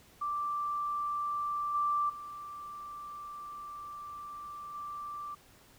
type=tone with level steps; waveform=sine; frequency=1174 Hz; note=D6; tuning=1 cent flat; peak=-31 / -27 / -41 / -38 dBFS; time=0.21-5.35 s; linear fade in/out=10 ms; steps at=1.74 / 2.09 / 4.74 s; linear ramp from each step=10 ms; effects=pink hiss -60 dBFS RMS until 5.78 s